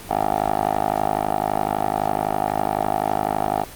10% pulse tone with band-pass filter, 51.91 Hz, G#1, in tune, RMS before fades -21 dBFS, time 0.09-3.65 s, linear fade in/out 20 ms, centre 740 Hz, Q 3.9, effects pink hiss -38 dBFS RMS until 3.75 s + Opus 24 kbps

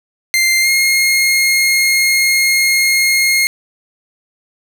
sawtooth tone with pitch glide, 2093 to 2143 Hz, C7 to C7, 0 to +41 cents, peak -7 dBFS, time 0.34-3.47 s, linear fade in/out 0 ms, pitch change +41 cents, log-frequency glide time 0.61-0.69 s, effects none

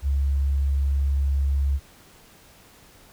sine tone, 69.3 Hz, C#2, in tune, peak -19 dBFS, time 0.02-1.8 s, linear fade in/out 50 ms, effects pink hiss -52 dBFS RMS until 3.12 s

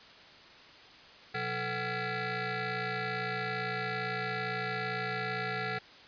15% pulse ring-modulated tone, 311.1 Hz, D#4, in tune, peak -23 dBFS, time 1.34-5.79 s, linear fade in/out 10 ms, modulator 1060 Hz, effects white hiss -53 dBFS RMS until 6.07 s + resampled to 11025 Hz

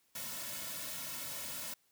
white noise with comb filter, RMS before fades -42 dBFS, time 0.15-1.74 s, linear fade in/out 5 ms, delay 2.5 ms, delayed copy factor -0.9, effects white hiss -73 dBFS RMS until 1.91 s

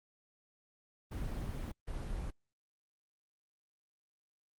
brown noise bursts at uneven times, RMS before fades -39 dBFS, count 2, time 1.11-1.72 / 1.87-2.31 s, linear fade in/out 10 ms, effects Opus 24 kbps

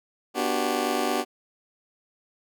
20% pulse chord, G major seventh, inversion first, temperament just, 245 / 294 / 367.5 / 392 Hz, B3 / D4 / F#4 / G4, -14 / +2 / -12 / 0 cents, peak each -25 dBFS, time 0.34-1.25 s, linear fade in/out 50 ms, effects none

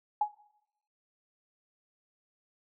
sine tone with exponential decay, 838 Hz, G#5, 15 cents sharp, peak -21 dBFS, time 0.21-0.34 s, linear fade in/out 5 ms, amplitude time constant 27 ms, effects noise-tail reverb RT60 0.8 s tail -19 dB re dry

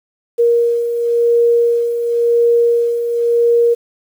sine beating tone pair, 470 / 470.94 Hz, A#4 / A#4, +14 / +18 cents, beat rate 0.94 Hz, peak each -19 / -11 dBFS, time 0.38-3.75 s, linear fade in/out 20 ms, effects 7-bit

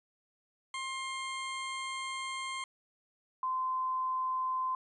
20% pulse / sine tone pair in turn, 1061 / 1033.2 Hz, C6 / C6, +24 / -22 cents, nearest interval unison, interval 46 cents, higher first, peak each -31 / -30 dBFS, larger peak second, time 0.74-2.64 / 3.43-4.75 s, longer first, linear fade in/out 2 ms, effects resampled to 24000 Hz

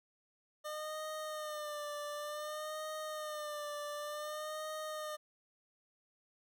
25% pulse tone with vibrato, 604 Hz, D5, 48 cents sharp, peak -36 dBFS, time 0.64-5.17 s, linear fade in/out 20 ms, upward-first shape sine, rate 0.55 Hz, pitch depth 47 cents each way, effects none

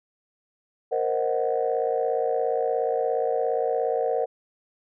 sine chord, C half-diminished seventh, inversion third, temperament equal, 466.2 / 523.3 / 622.3 / 740 Hz, Bb4 / C5 / Eb5 / Gb5, 0 / 0 / 0 / 0 cents, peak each -25 / -27 / -29 / -28 dBFS, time 0.91-4.26 s, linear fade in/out 20 ms, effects tanh soft clip ceiling -13 dBFS

